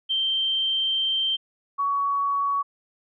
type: tone pair in turn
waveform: sine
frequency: 3136 / 1123.6 Hz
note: G7 / C#6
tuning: 0 / +23 cents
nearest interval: octave + tritone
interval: 1777 cents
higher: first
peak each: -21 dBFS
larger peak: neither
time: 0.09-1.37 / 1.78-2.63 s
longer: first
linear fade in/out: 20 ms
effects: none